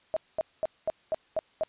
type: tone bursts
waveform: sine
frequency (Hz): 635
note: D#5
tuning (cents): +35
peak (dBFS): -24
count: 7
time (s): 0.14-1.635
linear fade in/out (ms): 0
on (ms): 25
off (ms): 220
effects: white hiss -63 dBFS RMS until 1.68 s + resampled to 8000 Hz